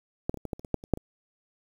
clicks, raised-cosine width 2 ms, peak -13 / -20 / -28 / -21 / -17 / -30 / -26 / -11 / -30 / -8 / -25 dBFS, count 11, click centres 0.295 / 0.343 / 0.373 / 0.453 / 0.532 / 0.595 / 0.648 / 0.743 / 0.839 / 0.937 / 0.974 s, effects 8-bit

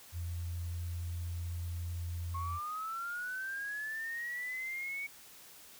sine tone, 85.8 Hz, F2, 30 cents flat, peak -35 dBFS, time 0.12-2.6 s, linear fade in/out 50 ms
sine linear sweep, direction up, 1082 to 2249 Hz, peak -36 dBFS, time 2.34-5.07 s, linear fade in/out 10 ms
effects tanh soft clip ceiling -29 dBFS + white hiss -55 dBFS RMS until 5.79 s

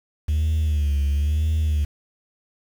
triangle tone with vibrato, 74.4 Hz, D2, 23 cents sharp, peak -15 dBFS, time 0.28-1.85 s, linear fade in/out 10 ms, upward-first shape sine, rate 1 Hz, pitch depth 99 cents each way, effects tanh soft clip ceiling -13 dBFS + 7-bit

